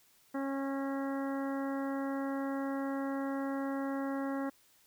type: harmonic tone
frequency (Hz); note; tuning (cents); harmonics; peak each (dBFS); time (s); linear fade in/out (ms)
273.6; C#4; -23; 1 / 2 / 3 / 4 / 5 / 6 / 7; -34 / -40 / -44 / -46 / -48 / -50 / -51; 0.34-4.5; 10
effects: white hiss -66 dBFS RMS until 4.86 s

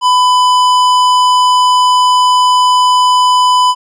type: tone with hard clipping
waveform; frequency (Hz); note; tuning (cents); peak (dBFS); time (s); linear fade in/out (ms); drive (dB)
sine; 1000; B5; +21; -8; 0.01-3.75; 50; 13
effects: none

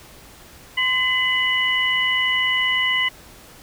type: tone cluster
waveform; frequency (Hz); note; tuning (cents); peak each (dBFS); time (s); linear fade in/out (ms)
sine; 1031 / 2025 / 2953; C6 / B6 / F#7; -26 / +43 / -4; -28 / -19 / -22; 0.77-3.09; 10
effects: pink hiss -45 dBFS RMS until 3.62 s

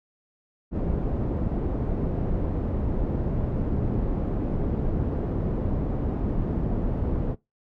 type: low-pass noise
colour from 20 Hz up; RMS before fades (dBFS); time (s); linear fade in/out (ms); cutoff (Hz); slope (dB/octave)
pink; -26; 0.71-7.36; 50; 410; 12
effects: noise-tail reverb RT60 0.2 s tail -21 dB re dry

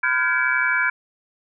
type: tone cluster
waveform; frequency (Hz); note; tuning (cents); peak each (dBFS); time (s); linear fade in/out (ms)
sine; 1010 / 1408 / 1540 / 1670 / 2297; B5 / F6 / G6 / G#6 / D7; +39 / +14 / -31 / +9 / -39; -27 / -23 / -24 / -23 / -24; 0.03-0.9; 5
effects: none

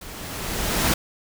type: noise with level ramp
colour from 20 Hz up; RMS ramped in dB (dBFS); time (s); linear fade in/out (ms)
pink; -39 to -19; 0.01-0.94; 5
effects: none

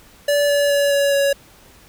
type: tone with pitch steps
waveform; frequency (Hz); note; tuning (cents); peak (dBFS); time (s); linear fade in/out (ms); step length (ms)
square; 578 / 573.3 / 568.7 / 564.1 / 559.6; D5 / D5 / C#5 / C#5 / C#5; -28 / -42 / +44 / +30 / +16; -15; 0.28-1.33; 5; 210
effects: pink hiss -48 dBFS RMS until 1.88 s

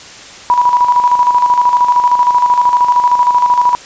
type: tone with tremolo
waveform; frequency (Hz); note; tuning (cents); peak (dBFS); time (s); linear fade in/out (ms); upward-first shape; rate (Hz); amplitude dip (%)
sine; 978; B5; -17; -5; 0.5-3.75; 0; square; 13; 55
effects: white hiss -33 dBFS RMS until 3.85 s + resampled to 16000 Hz

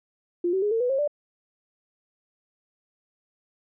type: tone with pitch steps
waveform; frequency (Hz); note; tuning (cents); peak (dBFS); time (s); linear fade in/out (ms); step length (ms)
sine; 349.2 / 380.8 / 415.3 / 452.9 / 493.8 / 538.5 / 587.3; F4 / F#4 / G#4 / A#4 / B4 / C5 / D5; 0 / +50 / 0 / -50 / 0 / +50 / 0; -21; 0.44-1.077; 5; 91
effects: none

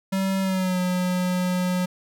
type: tone with pitch glide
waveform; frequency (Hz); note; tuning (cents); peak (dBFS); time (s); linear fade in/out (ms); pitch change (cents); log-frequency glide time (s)
square; 192.2 to 181.41; G3 to F#3; -34 to -34; -22; 0.12-1.86; 10; -100; 0.41-0.79
effects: none

